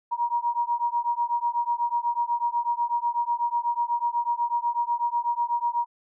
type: beating tone pair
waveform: sine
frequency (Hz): 946 / 954.1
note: A#5 / A#5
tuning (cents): +25 / +40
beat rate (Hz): 8.1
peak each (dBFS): -26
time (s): 0.11-5.86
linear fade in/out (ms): 20
effects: none